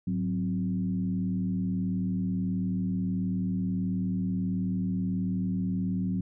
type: tone with frequency modulation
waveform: sine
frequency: 183.6 Hz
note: F#3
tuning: 13 cents flat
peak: -26 dBFS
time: 0.07-6.21 s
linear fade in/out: 5 ms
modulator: 78.5 Hz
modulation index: 0.81
effects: none

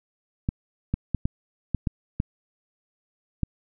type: clicks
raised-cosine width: 5 ms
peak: -11 dBFS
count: 8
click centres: 0.489 / 0.94 / 1.147 / 1.255 / 1.747 / 1.872 / 2.201 / 3.433 s
effects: none

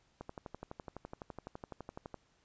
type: click train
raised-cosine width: 1 ms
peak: -29 dBFS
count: 24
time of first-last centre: 0.21-2.143 s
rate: 11.9 Hz
effects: pink hiss -72 dBFS RMS until 2.44 s + resampled to 16000 Hz

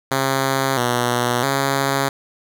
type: tone with pitch steps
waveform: 5% pulse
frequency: 135 / 121.8 / 137.4 Hz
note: C#3 / B2 / C#3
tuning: -45 / -24 / -15 cents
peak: -6 dBFS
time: 0.11-2.09 s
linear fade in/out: 5 ms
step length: 660 ms
effects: none

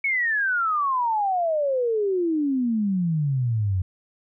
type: exponential sweep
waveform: sine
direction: down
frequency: 2241 to 89.5 Hz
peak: -20 dBFS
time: 0.04-3.82 s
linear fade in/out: 5 ms
effects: none

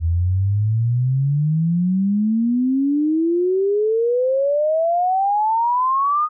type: exponential sweep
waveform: sine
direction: up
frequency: 80.4 to 1244.5 Hz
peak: -15 dBFS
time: 0-6.29 s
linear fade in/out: 50 ms
effects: none

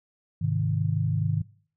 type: chord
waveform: sine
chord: Ab major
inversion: none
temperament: equal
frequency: 103.83 / 130.81 / 155.56 Hz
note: Ab2 / C3 / Eb3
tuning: 0 / 0 / 0 cents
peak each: -27 / -29 / -26 dBFS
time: 0.41-1.42 s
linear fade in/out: 10 ms
effects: noise-tail reverb RT60 0.5 s tail -22 dB re dry

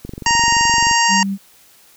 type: click train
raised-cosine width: 3 ms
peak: -16 dBFS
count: 21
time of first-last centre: 0.05-0.912 s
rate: 23.2 Hz
type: harmonic tone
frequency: 932.3 Hz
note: A#5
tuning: in tune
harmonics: 1 / 2 / 3 / 5 / 6 / 7 / 8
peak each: -15 / -18 / -20 / -22 / -23 / -23 / -24 dBFS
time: 0.26-1.23 s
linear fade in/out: 2 ms
type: tone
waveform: sine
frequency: 196.2 Hz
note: G3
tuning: 2 cents sharp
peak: -18 dBFS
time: 1.08-1.38 s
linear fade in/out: 50 ms
effects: white hiss -49 dBFS RMS until 1.96 s

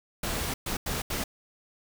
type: noise bursts at uneven times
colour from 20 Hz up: pink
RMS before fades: -31 dBFS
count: 4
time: 0.23-0.54 / 0.66-0.77 / 0.86-1.02 / 1.1-1.24 s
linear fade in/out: 5 ms
effects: none

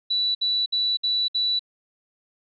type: tone bursts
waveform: sine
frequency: 3951 Hz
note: B7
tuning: in tune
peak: -20 dBFS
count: 5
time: 0.1-1.594 s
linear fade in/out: 10 ms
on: 250 ms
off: 61 ms
effects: none

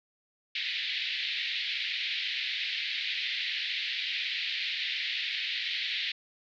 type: band-pass noise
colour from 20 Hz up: white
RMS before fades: -33 dBFS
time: 0.55-6.12 s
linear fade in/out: 5 ms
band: 1900 to 4100 Hz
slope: 48 dB/octave
effects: none

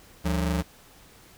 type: ring-modulated tone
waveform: 35% pulse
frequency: 123.47 Hz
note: B2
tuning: in tune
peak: -19 dBFS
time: 0.24-0.63 s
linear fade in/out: 20 ms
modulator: 49.5 Hz
effects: pink hiss -53 dBFS RMS until 1.37 s

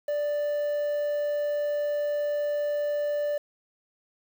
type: tone with quantisation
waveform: triangle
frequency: 587.3 Hz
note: D5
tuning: in tune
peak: -23 dBFS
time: 0.08-3.38 s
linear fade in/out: 5 ms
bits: 8
effects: none

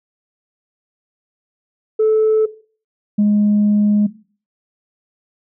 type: tone pair in turn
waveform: sine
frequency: 435.8 / 207.9 Hz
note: A4 / G#3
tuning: -17 / +2 cents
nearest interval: octave + minor second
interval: 1281 cents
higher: first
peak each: -9 dBFS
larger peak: neither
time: 1.99-2.46 / 3.18-4.07 s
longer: second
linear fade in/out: 10 ms
effects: noise-tail reverb RT60 0.4 s tail -17 dB re dry + tanh soft clip ceiling -8 dBFS

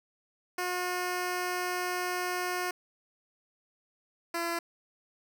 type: tone pair in turn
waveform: 10% pulse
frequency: 360 / 339 Hz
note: F#4 / E4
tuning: -47 / +49 cents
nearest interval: minor second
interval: 104 cents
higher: first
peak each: -22 dBFS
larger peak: neither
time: 0.58-2.71 / 4.34-4.59 s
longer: first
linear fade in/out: 5 ms
effects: none

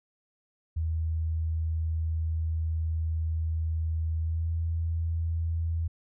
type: tone with pitch glide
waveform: sine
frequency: 80.5 to 82.43 Hz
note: E2 to E2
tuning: -41 to 0 cents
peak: -26 dBFS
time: 0.76-5.88 s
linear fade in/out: 10 ms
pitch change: +41 cents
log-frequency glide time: 4.2-4.5 s
effects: none

